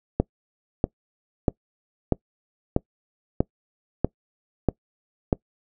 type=click train; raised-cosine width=2 ms; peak=-5 dBFS; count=9; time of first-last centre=0.2-5.328 s; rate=1.56 Hz; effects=noise-tail reverb RT60 0.1 s tail -24 dB re dry